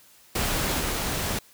pink noise with level steps, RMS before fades -26 / -28 dBFS, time 0.35-1.39 s, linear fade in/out 5 ms, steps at 0.79 s, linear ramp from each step 20 ms, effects white hiss -55 dBFS RMS until 1.53 s

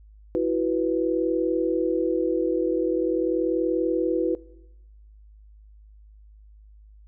sine chord, E suspended second, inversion none, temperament equal, 329.6 / 370 / 493.9 Hz, E4 / F#4 / B4, 0 / 0 / 0 cents, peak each -25 dBFS, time 0.35-4.35 s, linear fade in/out 0 ms, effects noise-tail reverb RT60 1.0 s tail -21 dB re dry + added 52 Hz sine -47 dBFS peak until 7.07 s

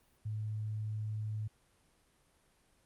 sine tone, 107.5 Hz, A2, 40 cents flat, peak -35 dBFS, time 0.25-1.48 s, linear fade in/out 10 ms, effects pink hiss -70 dBFS RMS until 2.85 s + Opus 32 kbps

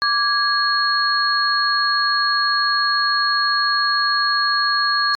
sine tone cluster, 1164 / 1651 / 4303 Hz, D6 / G#6 / C8, -16 / -11 / +48 cents, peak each -20 dBFS, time 0.02-5.15 s, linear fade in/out 0 ms, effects AAC 64 kbps

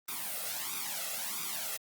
white noise with flanger, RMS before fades -37 dBFS, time 0.08-1.77 s, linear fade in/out 5 ms, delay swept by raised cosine 0.83 to 1.53 ms, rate 1.5 Hz, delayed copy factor +0.85, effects high-pass 200 Hz 12 dB/octave + Opus 32 kbps

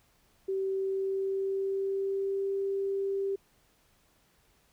sine tone with pitch glide, 385.3 to 392.5 Hz, G4 to G4, -30 to +2 cents, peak -28 dBFS, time 0.48-3.36 s, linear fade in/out 10 ms, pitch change +32 cents, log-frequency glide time 0.7-2.52 s, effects pink hiss -67 dBFS RMS until 4.72 s

